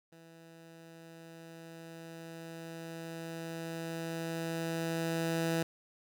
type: tone with level ramp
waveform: 15% pulse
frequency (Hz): 164.81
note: E3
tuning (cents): 0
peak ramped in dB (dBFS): -48 to -23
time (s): 0.12-5.63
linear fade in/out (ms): 5
effects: none